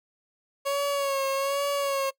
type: tone with vibrato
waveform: 30% pulse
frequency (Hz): 554.4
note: C#5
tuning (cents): 0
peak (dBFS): -22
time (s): 0.65-2.11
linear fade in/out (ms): 20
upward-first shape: sine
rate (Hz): 1.2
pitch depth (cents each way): 41
effects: noise-tail reverb RT60 0.1 s tail -22 dB re dry